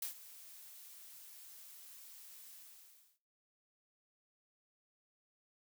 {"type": "noise with ADSR envelope", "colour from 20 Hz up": "blue", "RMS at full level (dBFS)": -39, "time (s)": [0.02, 3.19], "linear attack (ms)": 4, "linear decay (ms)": 110, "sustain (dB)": -16, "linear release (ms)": 650, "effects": ["noise-tail reverb RT60 0.5 s tail -22 dB re dry"]}